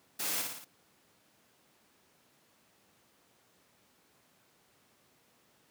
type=noise with echo; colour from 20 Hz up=white; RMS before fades=-35 dBFS; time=0.19-0.42 s; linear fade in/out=10 ms; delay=57 ms; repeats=4; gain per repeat=-4 dB; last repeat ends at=0.648 s; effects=pink hiss -67 dBFS RMS until 5.7 s + high-pass 150 Hz 12 dB/octave